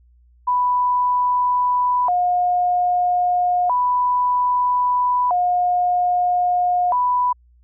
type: tone with vibrato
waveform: sine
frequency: 842 Hz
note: G#5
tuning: 24 cents sharp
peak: -15 dBFS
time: 0.47-7.33 s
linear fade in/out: 10 ms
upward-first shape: square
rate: 0.31 Hz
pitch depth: 280 cents each way
effects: added 60 Hz sine -50 dBFS peak until 7.63 s